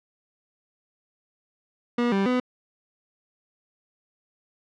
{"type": "tone with pitch steps", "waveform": "30% pulse", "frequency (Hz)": [240.4, 196, 250.6], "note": ["B3", "G3", "B3"], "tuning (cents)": [-46, 0, 25], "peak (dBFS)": -18, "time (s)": [1.98, 2.4], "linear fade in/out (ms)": 5, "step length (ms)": 140, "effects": ["low-pass 3000 Hz 12 dB/octave"]}